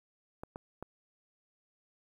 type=clicks; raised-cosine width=1 ms; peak=-27 dBFS; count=3; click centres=0.435 / 0.559 / 0.826 s; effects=10-bit